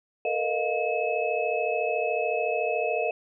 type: tone cluster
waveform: sine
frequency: 444.2 / 478 / 623 / 703 / 2583 Hz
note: A4 / A#4 / D#5 / F5 / E7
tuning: +16 / +43 / +2 / +11 / -36 cents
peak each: -31 / -31 / -29 / -30 / -32 dBFS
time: 0.25-3.11 s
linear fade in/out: 2 ms
effects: none